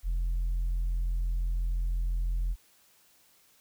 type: tone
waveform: sine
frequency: 42.92 Hz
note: F1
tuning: 29 cents flat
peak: -24 dBFS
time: 0.03-2.56 s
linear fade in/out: 50 ms
effects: tanh soft clip ceiling -25 dBFS + white hiss -63 dBFS RMS until 3.6 s